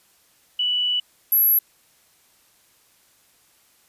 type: tone pair in turn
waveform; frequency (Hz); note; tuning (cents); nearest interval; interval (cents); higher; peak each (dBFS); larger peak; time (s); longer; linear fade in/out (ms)
sine; 2959 / 11643; F#7 / F#9; -1 / -29; 2 octaves; 2372; second; -19 / -14; second; 0.59-1 / 1.32-1.59; first; 5
effects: white hiss -59 dBFS RMS until 3.88 s + resampled to 32000 Hz